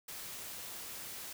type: noise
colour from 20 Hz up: white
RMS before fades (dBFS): -45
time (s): 0.08-1.33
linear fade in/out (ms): 5
effects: none